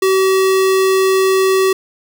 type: tone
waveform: square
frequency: 381.1 Hz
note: G4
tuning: 49 cents flat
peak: -11 dBFS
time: 0.02-1.73 s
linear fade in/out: 5 ms
effects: 8-bit